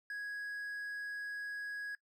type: tone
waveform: triangle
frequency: 1661.2 Hz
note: G#6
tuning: in tune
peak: -37 dBFS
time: 0.1-1.95 s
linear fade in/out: 2 ms
effects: noise-tail reverb RT60 0.1 s tail -20 dB re dry